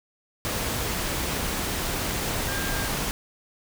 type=tone in noise; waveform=sine; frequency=1603 Hz; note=G6; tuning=38 cents sharp; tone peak=-33 dBFS; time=2.48-2.88 s; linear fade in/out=0 ms; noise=pink; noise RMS=-28 dBFS; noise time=0.45-3.11 s; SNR=-8 dB; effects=none